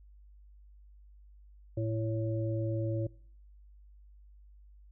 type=harmonic tone; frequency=111.4 Hz; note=A2; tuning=22 cents sharp; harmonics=1 / 3 / 5; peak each=-31 / -36 / -38 dBFS; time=1.77-3.07 s; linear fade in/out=5 ms; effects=noise-tail reverb RT60 0.6 s tail -24 dB re dry + added 50 Hz sine -53 dBFS peak until 4.91 s